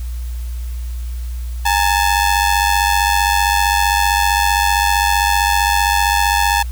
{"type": "ring-modulated tone", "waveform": "sawtooth", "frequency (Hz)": 870, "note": "A5", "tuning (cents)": -20, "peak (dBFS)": -6, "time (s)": [1.65, 6.63], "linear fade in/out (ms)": 10, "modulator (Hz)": 47.7, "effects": ["added 60 Hz sine -21 dBFS peak until 6.71 s", "white hiss -43 dBFS RMS until 6.71 s"]}